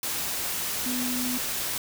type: tone in noise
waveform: sine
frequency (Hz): 249.1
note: B3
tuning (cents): +15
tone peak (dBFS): -29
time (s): 0.86-1.38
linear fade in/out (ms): 2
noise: white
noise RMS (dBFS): -30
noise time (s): 0.03-1.78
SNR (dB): -2
effects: none